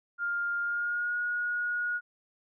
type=tone with pitch glide; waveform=sine; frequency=1404 to 1446 Hz; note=F6 to F#6; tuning=+9 to -40 cents; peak=-28 dBFS; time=0.18-2.01 s; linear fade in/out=50 ms; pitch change=+51 cents; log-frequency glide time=0.61-1.17 s; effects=none